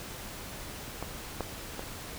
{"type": "clicks", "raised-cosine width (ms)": 1, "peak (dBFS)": [-20, -17, -22], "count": 3, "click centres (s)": [1.026, 1.407, 1.794], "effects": ["pink hiss -42 dBFS RMS until 2.18 s"]}